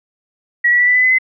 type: tone with pitch steps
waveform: sine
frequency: 1921 / 1941.1 / 1961.4 / 1981.9 / 2003 / 2024 / 2045 Hz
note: B6 / B6 / B6 / B6 / B6 / B6 / C7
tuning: -48 / -30 / -12 / +6 / +24 / +42 / -40 cents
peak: -9 dBFS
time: 0.64-1.186 s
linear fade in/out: 10 ms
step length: 78 ms
effects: none